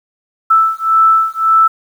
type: beating tone pair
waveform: sine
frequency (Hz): 1318.5 / 1320.3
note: E6 / E6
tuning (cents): 0 / +2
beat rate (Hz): 1.8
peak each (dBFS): -11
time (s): 0.5-1.68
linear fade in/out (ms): 10
effects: 7-bit